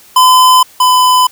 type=tone pair in turn; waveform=square; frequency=1017 / 1007.6 Hz; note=C6 / B5; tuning=-50 / +34 cents; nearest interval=unison; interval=16 cents; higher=first; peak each=-4 / -6 dBFS; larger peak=first; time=0.16-0.63 / 0.8-1.27 s; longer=neither; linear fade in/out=5 ms; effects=white hiss -41 dBFS RMS until 1.31 s